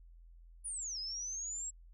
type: linear two-way sweep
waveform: sine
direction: down then up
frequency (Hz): 9870 to 4978 to 7710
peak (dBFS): -38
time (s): 0.64-1.71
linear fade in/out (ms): 20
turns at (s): 0.99
effects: added 42 Hz sine -54 dBFS peak until 1.93 s